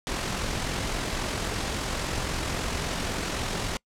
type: noise with amplitude modulation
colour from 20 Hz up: pink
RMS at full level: -28 dBFS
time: 0.07-3.77 s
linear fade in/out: 0 ms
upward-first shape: sine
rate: 43.7 Hz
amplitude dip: 35%
effects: noise-tail reverb RT60 0.1 s tail -26 dB re dry + low-pass 8000 Hz 12 dB/octave